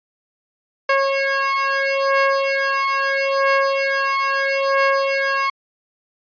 15% pulse beating tone pair, 546 / 546.76 Hz, C#5 / C#5, -26 / -24 cents, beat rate 0.76 Hz, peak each -13 dBFS, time 0.89-5.5 s, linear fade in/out 5 ms, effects resampled to 11025 Hz

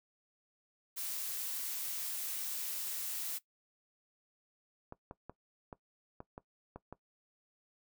blue noise, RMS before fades -39 dBFS, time 0.96-3.39 s, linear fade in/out 20 ms
clicks, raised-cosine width 1 ms, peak -31 dBFS, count 8, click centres 4.924 / 5.111 / 5.296 / 5.728 / 6.204 / 6.379 / 6.76 / 6.926 s
effects noise-tail reverb RT60 0.1 s tail -18 dB re dry

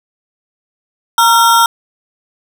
square ring-modulated tone, 1149 Hz, D6, 38 cents flat, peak -4 dBFS, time 1.18-1.66 s, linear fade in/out 2 ms, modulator 218 Hz, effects none

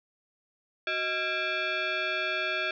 sine tone with frequency modulation, 370 Hz, F#4, in tune, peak -27 dBFS, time 0.87-2.71 s, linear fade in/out 2 ms, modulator 1000 Hz, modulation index 2.9, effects none

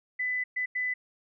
sine tone bursts at uneven times, 2001 Hz, B6, 22 cents sharp, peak -27 dBFS, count 3, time 0.19-0.44 / 0.56-0.66 / 0.75-0.94 s, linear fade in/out 10 ms, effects none

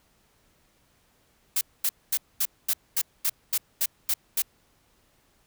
blue noise bursts, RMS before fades -24 dBFS, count 11, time 1.56-4.421 s, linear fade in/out 5 ms, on 51 ms, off 230 ms, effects pink hiss -65 dBFS RMS until 5.46 s

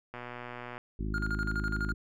click train, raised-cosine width 0.5 ms, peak -26 dBFS, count 79, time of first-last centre 0.14-0.779 s, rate 122 Hz
harmonic tone, 52.5 Hz, G#1, 19 cents sharp, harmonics 1 / 2 / 3 / 4 / 5 / 6 / 7, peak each -33 / -39 / -41 / -40 / -44 / -44 / -47 dBFS, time 0.99-1.94 s, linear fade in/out 5 ms
triangle tone with tremolo, 1416 Hz, F6, 23 cents sharp, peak -29 dBFS, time 1.14-1.92 s, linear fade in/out 2 ms, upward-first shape square, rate 12 Hz, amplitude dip 80%
effects none

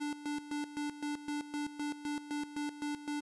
square tone with tremolo, 293.7 Hz, D4, in tune, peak -35 dBFS, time 0-3.21 s, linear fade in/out 20 ms, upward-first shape square, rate 3.9 Hz, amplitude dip 75%, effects resampled to 24000 Hz + 12-bit

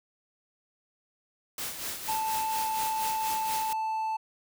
white noise with tremolo, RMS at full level -34 dBFS, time 1.58-3.73 s, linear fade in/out 2 ms, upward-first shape sine, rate 4.2 Hz, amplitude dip 55%
triangle tone, 880 Hz, A5, in tune, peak -26 dBFS, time 2.08-4.17 s, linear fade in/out 10 ms
effects none

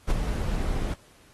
brown noise with ADSR envelope, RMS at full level -19 dBFS, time 0.07-0.94 s, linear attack 36 ms, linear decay 18 ms, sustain -8 dB, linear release 4 ms, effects pink hiss -57 dBFS RMS until 1.33 s + AAC 32 kbps

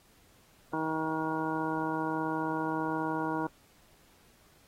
harmonic tone, 158.6 Hz, D#3, 33 cents sharp, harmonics 1 / 2 / 3 / 4 / 5 / 6 / 7 / 9, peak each -41 / -33 / -39 / -42 / -40 / -35 / -42 / -40 dBFS, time 0.73-3.47 s, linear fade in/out 5 ms, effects pink hiss -63 dBFS RMS until 4.67 s + AAC 48 kbps

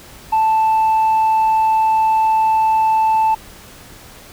sine tone with tanh clipping, 880 Hz, A5, in tune, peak -12 dBFS, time 0.32-3.35 s, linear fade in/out 10 ms, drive 1 dB, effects pink hiss -40 dBFS RMS until 4.32 s

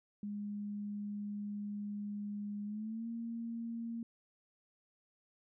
sine tone with pitch glide, 205.8 to 231 Hz, G#3 to A#3, -16 to -16 cents, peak -38 dBFS, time 0.23-4.03 s, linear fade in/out 2 ms, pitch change +200 cents, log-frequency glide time 2.65-3.07 s, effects none

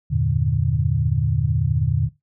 sine chord, E half-diminished seventh, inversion none, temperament equal, 82.41 / 98 / 116.54 / 146.83 Hz, E2 / G2 / Bb2 / D3, 0 / 0 / 0 / 0 cents, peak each -24 / -26 / -22 / -21 dBFS, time 0.1-2.09 s, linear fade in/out 20 ms, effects noise-tail reverb RT60 0.2 s tail -18 dB re dry

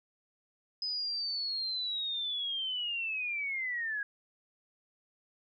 sine linear sweep, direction down, 5050 to 1632 Hz, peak -32 dBFS, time 0.82-4.03 s, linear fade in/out 2 ms, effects none

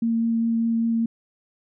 sine tone with vibrato, 229.1 Hz, A#3, 30 cents flat, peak -19 dBFS, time 0.02-1.06 s, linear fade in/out 5 ms, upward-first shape triangle, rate 5 Hz, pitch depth 10 cents each way, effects none

